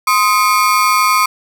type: ring-modulated tone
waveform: 35% pulse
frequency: 1147 Hz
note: D6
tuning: 41 cents flat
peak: -5 dBFS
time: 0.07-1.26 s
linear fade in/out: 5 ms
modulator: 104 Hz
effects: none